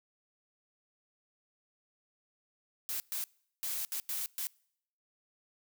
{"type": "noise bursts at uneven times", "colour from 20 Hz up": "blue", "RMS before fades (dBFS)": -36, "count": 6, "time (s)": [[2.89, 3], [3.12, 3.24], [3.63, 3.85], [3.92, 4], [4.09, 4.26], [4.38, 4.47]], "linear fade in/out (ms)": 0, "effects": ["noise-tail reverb RT60 0.7 s tail -26 dB re dry"]}